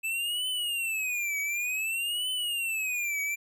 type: tone with vibrato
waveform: square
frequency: 2623 Hz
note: E7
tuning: 9 cents flat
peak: -29 dBFS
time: 0.03-3.36 s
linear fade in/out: 20 ms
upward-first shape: triangle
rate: 0.55 Hz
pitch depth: 260 cents each way
effects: none